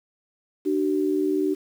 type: tone pair together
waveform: sine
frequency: 299.8 / 380.1 Hz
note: D4 / F#4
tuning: +36 / +47 cents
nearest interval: major third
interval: 411 cents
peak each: -23 dBFS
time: 0.65-1.55 s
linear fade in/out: 20 ms
effects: 8-bit